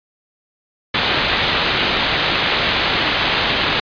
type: low-pass noise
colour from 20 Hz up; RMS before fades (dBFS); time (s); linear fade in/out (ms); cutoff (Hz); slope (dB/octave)
white; -18; 0.94-3.8; 5; 4100; 48
effects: resampled to 11025 Hz

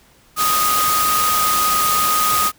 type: tone in noise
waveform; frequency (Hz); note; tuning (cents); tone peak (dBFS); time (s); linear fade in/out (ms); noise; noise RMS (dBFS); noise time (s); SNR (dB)
sine; 1244.5; D#6; 0; -16; 0.36-2.52; 50; white; -20; 0.36-2.52; +1
effects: pink hiss -52 dBFS RMS until 2.58 s

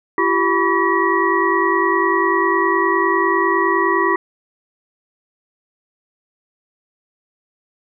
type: tone cluster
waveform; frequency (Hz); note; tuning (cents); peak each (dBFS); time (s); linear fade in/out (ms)
sine; 340.1 / 390 / 985 / 1136 / 1914; F4 / G4 / B5 / C#6 / A#6; -46 / -9 / -5 / +42 / +45; -20; 0.18-4.16; 2
effects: none

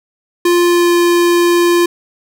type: tone with pitch glide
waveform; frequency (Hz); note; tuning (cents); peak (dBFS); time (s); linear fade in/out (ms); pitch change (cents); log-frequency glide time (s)
square; 349.2 to 347; F4 to F4; 0 to -11; -9; 0.45-1.86; 5; -11; 0.65-0.93
effects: none

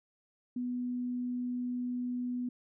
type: tone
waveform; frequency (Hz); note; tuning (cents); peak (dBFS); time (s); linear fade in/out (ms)
sine; 246.9; B3; 0; -32; 0.56-2.49; 5
effects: none

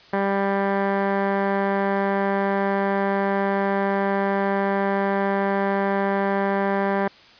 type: tone with low-pass filter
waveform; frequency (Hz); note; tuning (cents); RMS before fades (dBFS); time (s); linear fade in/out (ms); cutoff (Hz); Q
15% pulse; 197.3; G3; +11; -22; 0.13-7.08; 5; 1400; 3.7
effects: white hiss -49 dBFS RMS until 7.39 s + resampled to 11025 Hz

